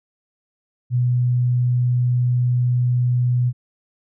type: tone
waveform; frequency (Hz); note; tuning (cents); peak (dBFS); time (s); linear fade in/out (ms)
sine; 123.47; B2; 0; -15; 0.9-3.53; 50
effects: none